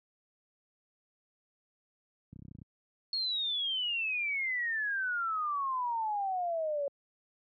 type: clicks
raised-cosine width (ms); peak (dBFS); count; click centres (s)
5; -33; 10; 2.33 / 2.361 / 2.392 / 2.422 / 2.452 / 2.483 / 2.513 / 2.551 / 2.587 / 2.617
type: exponential sweep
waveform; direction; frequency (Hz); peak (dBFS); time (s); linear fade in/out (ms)
sine; down; 4345 to 554.4; -30; 3.13-6.88; 2
effects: high-pass 100 Hz 12 dB/octave